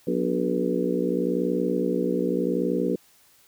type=harmonic tone with a mistuned harmonic; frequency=60.8 Hz; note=B1; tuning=26 cents flat; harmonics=3 / 4 / 5 / 6 / 7 / 8; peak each=-29 / -29 / -29 / -29 / -29 / -29 dBFS; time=0.07-2.96 s; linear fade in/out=5 ms; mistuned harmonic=5; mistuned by=-68 cents; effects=white hiss -58 dBFS RMS until 3.47 s